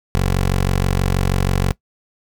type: tone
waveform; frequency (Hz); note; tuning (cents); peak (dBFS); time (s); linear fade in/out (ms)
15% pulse; 46.25; F#1; 0; -9; 0.15-1.72; 0
effects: noise-tail reverb RT60 0.1 s tail -20 dB re dry